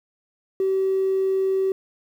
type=tone; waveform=triangle; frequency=383.1 Hz; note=G4; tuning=40 cents flat; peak=-15 dBFS; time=0.6-1.72 s; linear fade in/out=2 ms; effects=tanh soft clip ceiling -16 dBFS + 9-bit